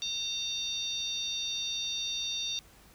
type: harmonic tone with a mistuned harmonic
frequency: 912 Hz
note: A#5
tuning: 38 cents flat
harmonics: 3 / 4 / 5 / 6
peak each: -43 / -33 / -39 / -40 dBFS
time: 0.02-2.59 s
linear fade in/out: 0 ms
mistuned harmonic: 6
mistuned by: +93 cents
effects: added 51 Hz sine -61 dBFS peak until 2.94 s + pink hiss -58 dBFS RMS until 2.94 s